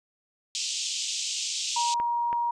white band-pass noise, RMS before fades -31 dBFS, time 0.55-1.94 s, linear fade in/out 0 ms, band 2700 to 7600 Hz, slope 48 dB/octave
sine tone, 947 Hz, A#5, 27 cents sharp, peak -24 dBFS, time 1.76-2.51 s, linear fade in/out 5 ms
clicks, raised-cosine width 0.5 ms, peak -21 dBFS, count 2, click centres 2 / 2.329 s
effects resampled to 22050 Hz

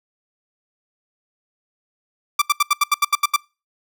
sawtooth tone bursts, 1174.7 Hz, D6, in tune, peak -9 dBFS, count 10, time 2.39-3.363 s, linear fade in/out 5 ms, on 28 ms, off 77 ms, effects noise-tail reverb RT60 0.3 s tail -26 dB re dry

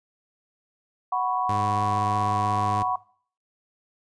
sine chord, F# suspended fourth, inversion none, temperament just, 740 / 986.7 / 1110 Hz, F#5 / B5 / C#6, 0 / -2 / +2 cents, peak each -26 / -27 / -27 dBFS, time 1.12-2.96 s, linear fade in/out 5 ms
sawtooth tone with vibrato, 102.7 Hz, G#2, 19 cents flat, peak -24 dBFS, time 1.49-2.83 s, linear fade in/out 5 ms, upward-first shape triangle, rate 6.4 Hz, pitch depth 11 cents each way
effects noise-tail reverb RT60 0.5 s tail -20 dB re dry + resampled to 22050 Hz

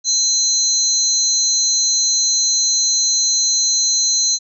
sine tone cluster, 4100 / 6010 / 6540 Hz, C8 / F#8 / G#8, -36 / +26 / -28 cents, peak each -18 dBFS, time 0.04-4.39 s, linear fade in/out 50 ms, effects none

